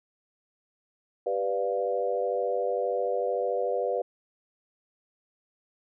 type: chord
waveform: sine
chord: G dominant seventh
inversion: none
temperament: equal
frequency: 392 / 493.9 / 587.3 / 698.5 Hz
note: G4 / B4 / D5 / F5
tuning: 0 / 0 / 0 / 0 cents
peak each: -33 / -28 / -31 / -33 dBFS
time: 1.26-4.02 s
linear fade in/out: 5 ms
effects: none